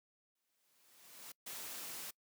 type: noise with exponential growth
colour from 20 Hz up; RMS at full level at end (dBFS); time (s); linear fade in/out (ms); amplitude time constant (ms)
white; -49; 0.35-1.32; 5; 210
type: noise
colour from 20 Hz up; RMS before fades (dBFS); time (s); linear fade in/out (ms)
white; -46; 1.46-2.11; 10
effects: noise-tail reverb RT60 0.1 s tail -24 dB re dry + high-pass 150 Hz 12 dB/octave